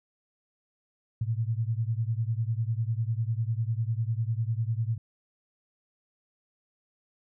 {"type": "beating tone pair", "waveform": "sine", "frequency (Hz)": [110, 120], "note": ["A2", "B2"], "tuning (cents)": [0, -49], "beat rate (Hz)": 10, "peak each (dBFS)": [-28, -30], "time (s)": [1.21, 4.98], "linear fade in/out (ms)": 5, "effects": []}